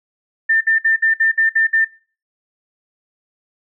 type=tone bursts; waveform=sine; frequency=1794 Hz; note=A6; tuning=33 cents sharp; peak=-11 dBFS; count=8; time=0.49-1.849 s; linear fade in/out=10 ms; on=120 ms; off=57 ms; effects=noise-tail reverb RT60 0.4 s tail -22 dB re dry